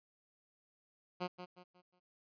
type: tone with echo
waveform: 10% pulse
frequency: 180 Hz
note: F#3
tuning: 47 cents flat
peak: -28 dBFS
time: 1.2-1.28 s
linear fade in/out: 20 ms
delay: 180 ms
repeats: 4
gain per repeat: -9 dB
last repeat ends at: 2 s
effects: resampled to 11025 Hz